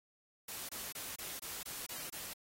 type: noise bursts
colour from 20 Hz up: white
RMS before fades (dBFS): -44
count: 8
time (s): 0.48-2.335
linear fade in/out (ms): 5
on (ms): 210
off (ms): 25
effects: AAC 48 kbps